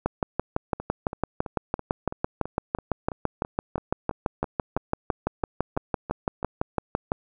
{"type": "two click trains", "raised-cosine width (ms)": 1, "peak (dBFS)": [-9, -19], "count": [43, 18], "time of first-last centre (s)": [[0.06, 7.119], [0.8, 6.429]], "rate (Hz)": [5.95, 3.02], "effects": []}